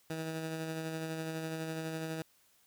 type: tone with tremolo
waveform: 15% pulse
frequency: 160.5 Hz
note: E3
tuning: 46 cents flat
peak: -29 dBFS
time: 0.1-2.22 s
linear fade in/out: 2 ms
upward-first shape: sine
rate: 12 Hz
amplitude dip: 30%
effects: white hiss -68 dBFS RMS until 2.66 s